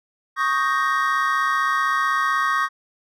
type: chord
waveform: triangle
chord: Eb dominant seventh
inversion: third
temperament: equal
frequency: 1108.7 / 1244.5 / 1568 / 1864.7 Hz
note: Db6 / Eb6 / G6 / Bb6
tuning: 0 / 0 / 0 / 0 cents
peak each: -20 / -22 / -25 / -23 dBFS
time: 0.36-2.69 s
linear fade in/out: 50 ms
effects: none